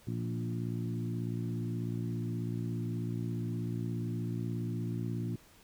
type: harmonic tone with a mistuned harmonic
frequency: 58.27 Hz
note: A#1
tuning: in tune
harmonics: 2 / 3 / 4 / 5 / 6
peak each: -35 / -39 / -41 / -43 / -45 dBFS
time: 0.07-5.36 s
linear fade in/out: 5 ms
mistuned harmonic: 3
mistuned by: -16 cents
effects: pink hiss -60 dBFS RMS until 5.63 s